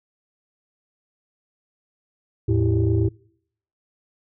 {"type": "tone cluster", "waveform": "sine", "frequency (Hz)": [81.8, 109.6, 330.3, 392], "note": ["E2", "A2", "E4", "G4"], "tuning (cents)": [-13, -6, 4, 0], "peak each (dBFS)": [-23, -18, -24, -25], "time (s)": [2.48, 3.09], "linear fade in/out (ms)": 10, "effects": ["noise-tail reverb RT60 0.7 s tail -26 dB re dry", "tanh soft clip ceiling -9 dBFS"]}